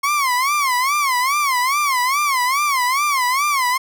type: tone with vibrato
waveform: 30% pulse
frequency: 1082 Hz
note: C#6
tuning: 42 cents flat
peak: -13 dBFS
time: 0.03-3.78 s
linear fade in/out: 10 ms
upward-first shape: sine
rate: 2.4 Hz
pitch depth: 170 cents each way
effects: none